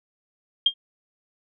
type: tone with exponential decay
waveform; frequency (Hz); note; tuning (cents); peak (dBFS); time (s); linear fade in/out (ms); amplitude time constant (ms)
sine; 3211; G7; +41; -11; 0.66-0.74; 5; 16
effects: none